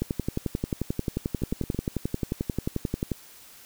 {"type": "two click trains", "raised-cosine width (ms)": 3, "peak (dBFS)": [-13, -19], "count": [36, 4], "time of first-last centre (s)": [[0.02, 3.117], [1.42, 1.746]], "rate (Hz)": [11.3, 9.19], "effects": ["white hiss -50 dBFS RMS until 3.65 s"]}